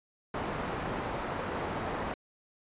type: low-pass noise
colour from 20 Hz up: white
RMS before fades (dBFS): -35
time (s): 0.34-2.14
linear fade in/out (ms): 2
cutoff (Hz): 1000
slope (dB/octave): 12
effects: resampled to 8000 Hz

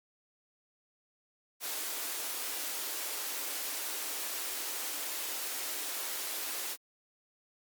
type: high-pass noise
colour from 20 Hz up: white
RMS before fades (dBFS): -37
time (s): 1.6-6.77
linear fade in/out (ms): 50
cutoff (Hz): 270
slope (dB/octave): 48
effects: Opus 48 kbps

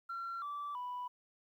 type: tone with pitch steps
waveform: sine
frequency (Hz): 1365 / 1161.2 / 987.8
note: F6 / D6 / B5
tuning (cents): -40 / -20 / 0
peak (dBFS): -37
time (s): 0.09-1.08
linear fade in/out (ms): 10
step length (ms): 330
effects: tanh soft clip ceiling -36 dBFS + 12-bit

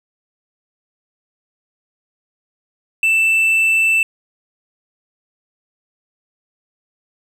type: tone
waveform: triangle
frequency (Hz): 2656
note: E7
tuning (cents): +12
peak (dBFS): -10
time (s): 3.03-4.03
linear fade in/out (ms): 2
effects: none

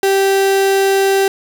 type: tone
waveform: 35% pulse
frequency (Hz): 390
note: G4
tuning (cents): -9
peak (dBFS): -9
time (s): 0.03-1.28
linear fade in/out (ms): 2
effects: 7-bit

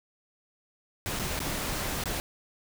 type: noise with dropouts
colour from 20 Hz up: pink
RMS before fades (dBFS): -32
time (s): 1.06-2.2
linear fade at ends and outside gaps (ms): 0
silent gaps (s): 1.191-1.196 / 1.392-1.402 / 2.038-2.057
effects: none

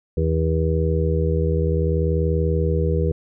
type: harmonic tone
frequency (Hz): 80.6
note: E2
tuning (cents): -38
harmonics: 1 / 2 / 4 / 5 / 6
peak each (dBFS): -20 / -23 / -31 / -26 / -25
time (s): 0.17-3.12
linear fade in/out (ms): 5
effects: none

